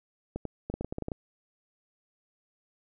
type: clicks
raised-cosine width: 2 ms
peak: -20 dBFS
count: 11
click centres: 0.36 / 0.453 / 0.7 / 0.74 / 0.81 / 0.846 / 0.925 / 0.984 / 1.023 / 1.084 / 1.118 s
effects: none